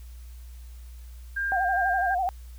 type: tone with tremolo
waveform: sine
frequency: 1600 Hz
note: G6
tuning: 35 cents sharp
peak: -25 dBFS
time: 1.36-2.15 s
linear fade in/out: 10 ms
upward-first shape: sine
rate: 2.6 Hz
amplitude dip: 25%
type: tone with vibrato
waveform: sine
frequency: 740 Hz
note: F#5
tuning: in tune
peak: -23 dBFS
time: 1.52-2.29 s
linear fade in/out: 0 ms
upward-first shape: sine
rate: 12 Hz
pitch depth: 95 cents each way
effects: added 60 Hz sine -40 dBFS peak until 2.58 s + white hiss -58 dBFS RMS until 2.58 s